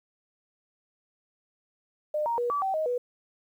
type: tone with pitch steps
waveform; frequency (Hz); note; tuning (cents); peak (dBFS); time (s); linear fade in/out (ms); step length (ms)
sine; 604 / 934 / 482 / 1151 / 770 / 627 / 490.9; D5 / A#5 / B4 / D6 / G5 / D#5 / B4; +48 / +3 / -42 / -35 / -31 / +13 / -10; -25; 2.14-2.98; 5; 120
effects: 10-bit